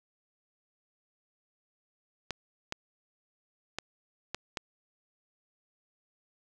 clicks, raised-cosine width 0.2 ms, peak -16 dBFS, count 5, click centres 2.307 / 2.724 / 3.786 / 4.346 / 4.572 s, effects none

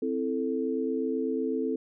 sine chord, A minor, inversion first, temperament equal, 261.6 / 329.6 / 440 Hz, C4 / E4 / A4, 0 / 0 / 0 cents, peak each -30 / -33 / -30 dBFS, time 0.02-1.76 s, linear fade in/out 5 ms, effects none

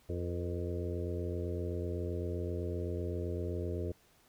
harmonic tone with a mistuned harmonic, 87.8 Hz, F2, 10 cents sharp, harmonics 1 / 2 / 3 / 4 / 5 / 6 / 7, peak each -36 / -45 / -45 / -41 / -42 / -46 / -48 dBFS, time 0.09-3.92 s, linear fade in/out 5 ms, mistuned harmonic 6, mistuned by -58 cents, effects pink hiss -66 dBFS RMS until 4.28 s

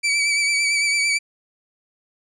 sawtooth tone with vibrato, 2300 Hz, D7, 37 cents flat, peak -14 dBFS, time 0.03-1.19 s, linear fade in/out 20 ms, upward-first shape sine, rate 8.9 Hz, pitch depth 33 cents each way, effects resampled to 22050 Hz

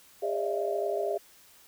sine tone cluster, 405.5 / 559 / 612 / 640 / 677 Hz, G#4 / C#5 / D#5 / D#5 / E5, -41 / +14 / -29 / +49 / +46 cents, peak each -31 / -36 / -34 / -38 / -33 dBFS, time 0.22-1.18 s, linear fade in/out 10 ms, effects white hiss -57 dBFS RMS until 1.67 s

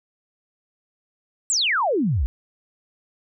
sine exponential sweep, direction down, 8240 to 53.2 Hz, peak -18 dBFS, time 1.5-2.26 s, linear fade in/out 0 ms, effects none

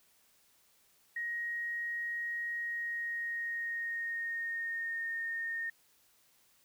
sine tone with pitch glide, 1883 to 1836.8 Hz, A#6 to A#6, +17 to -26 cents, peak -34 dBFS, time 1.16-5.7 s, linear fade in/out 5 ms, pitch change -43 cents, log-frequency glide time 2.54-5.09 s, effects white hiss -68 dBFS RMS until 6.64 s

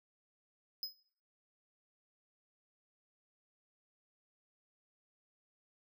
square tone with exponential decay, 5060 Hz, D#8, 28 cents sharp, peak -34 dBFS, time 0.83-0.97 s, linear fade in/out 1 ms, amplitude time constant 29 ms, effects noise-tail reverb RT60 0.5 s tail -17 dB re dry

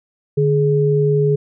sine tone pair together, 148.2 / 419.2 Hz, D3 / G#4, +16 / +16 cents, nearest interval octave + tritone, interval 1800 cents, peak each -15 dBFS, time 0.37-1.36 s, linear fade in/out 10 ms, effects none

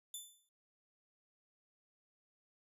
10% pulse tone with exponential decay, 3520 Hz, A7, in tune, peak -33 dBFS, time 0.14-0.49 s, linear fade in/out 2 ms, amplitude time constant 74 ms, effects resampled to 32000 Hz

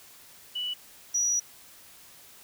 sine tone pair in turn, 2957 / 5822 Hz, F#7 / F#8, -2 / -29 cents, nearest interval octave, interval 1173 cents, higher second, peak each -29 / -23 dBFS, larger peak second, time 0.55-0.74 / 1.14-1.4 s, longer second, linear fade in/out 10 ms, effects white hiss -52 dBFS RMS until 2.43 s

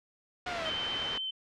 white low-pass noise, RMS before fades -39 dBFS, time 0.46-1.18 s, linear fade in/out 5 ms, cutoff 2700 Hz, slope 12 dB/octave
sawtooth exponential sweep, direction down, 734 to 622.3 Hz, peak -32 dBFS, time 0.46-0.7 s, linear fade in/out 10 ms
sine tone with vibrato, 3084 Hz, G7, 29 cents flat, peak -32 dBFS, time 0.65-1.31 s, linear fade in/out 10 ms, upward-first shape triangle, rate 9 Hz, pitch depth 13 cents each way
effects low-pass 5000 Hz 12 dB/octave

